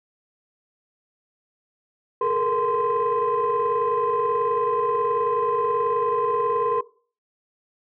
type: tone cluster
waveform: sine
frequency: 422.6 / 454.3 / 472.9 / 1035 Hz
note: G#4 / A#4 / A#4 / C6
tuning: +30 / -45 / +25 / -19 cents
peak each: -24 / -28 / -24 / -22 dBFS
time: 2.21-6.81 s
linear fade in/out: 5 ms
effects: noise-tail reverb RT60 0.4 s tail -18 dB re dry + tanh soft clip ceiling -14 dBFS